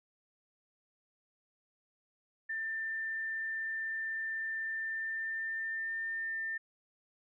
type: tone with pitch glide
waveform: sine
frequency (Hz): 1788 to 1800.4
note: A6 to A6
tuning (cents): +27 to +39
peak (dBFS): -34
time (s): 2.49-6.58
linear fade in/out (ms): 10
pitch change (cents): +12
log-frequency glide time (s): 4.71-6.04
effects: none